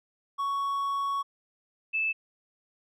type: tone pair in turn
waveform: triangle / sine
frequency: 1114 / 2626 Hz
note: C#6 / E7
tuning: +8 / -7 cents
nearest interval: octave + minor third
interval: 1485 cents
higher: second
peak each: -25 dBFS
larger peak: neither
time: 0.38-1.23 / 1.93-2.13 s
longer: first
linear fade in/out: 20 ms
effects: none